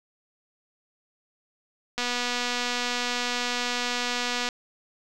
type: click train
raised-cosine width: 0.2 ms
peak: -11 dBFS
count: 613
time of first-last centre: 1.98-4.488 s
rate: 244 Hz
effects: none